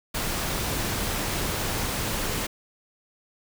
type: noise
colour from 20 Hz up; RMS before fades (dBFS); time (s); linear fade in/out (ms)
pink; -28; 0.14-2.47; 10
effects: none